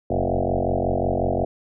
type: tone with frequency modulation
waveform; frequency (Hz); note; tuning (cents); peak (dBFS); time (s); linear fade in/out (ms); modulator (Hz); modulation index
sine; 366.8; F#4; -15; -19; 0.1-1.45; 5; 45.5; 7.8
effects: none